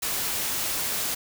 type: noise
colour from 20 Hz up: white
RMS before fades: -28 dBFS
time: 0.02-1.15 s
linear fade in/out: 10 ms
effects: none